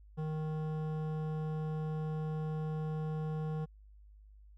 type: tone with hard clipping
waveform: sine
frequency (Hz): 155.56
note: D#3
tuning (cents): 0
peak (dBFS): -36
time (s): 0.17-3.66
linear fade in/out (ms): 20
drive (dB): 13
effects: added 51 Hz sine -54 dBFS peak until 4.57 s